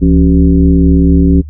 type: tone with frequency modulation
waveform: sine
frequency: 173.8 Hz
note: F3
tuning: 8 cents flat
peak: -4 dBFS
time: 0.01-1.42 s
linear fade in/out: 20 ms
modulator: 103 Hz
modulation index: 1.4
effects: noise-tail reverb RT60 0.1 s tail -24 dB re dry + added 75 Hz sine -24 dBFS peak until 1.49 s